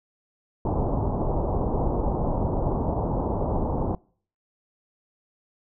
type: low-pass noise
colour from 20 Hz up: pink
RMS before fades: -25 dBFS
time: 0.65-3.95 s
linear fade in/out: 2 ms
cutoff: 970 Hz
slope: 48 dB/octave
effects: noise-tail reverb RT60 0.5 s tail -25 dB re dry